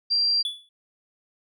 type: tone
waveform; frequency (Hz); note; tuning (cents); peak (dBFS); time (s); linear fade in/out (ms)
sine; 4733; D8; +13; -19; 0.1-0.43; 20
type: tone with exponential decay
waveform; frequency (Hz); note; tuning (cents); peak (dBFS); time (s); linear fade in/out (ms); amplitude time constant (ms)
triangle; 3437; A7; -41; -21; 0.45-0.69; 2; 52
effects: none